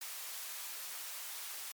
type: high-pass noise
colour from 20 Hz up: white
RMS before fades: -44 dBFS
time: 0.01-1.72 s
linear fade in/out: 5 ms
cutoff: 730 Hz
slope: 12 dB/octave
effects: MP3 96 kbps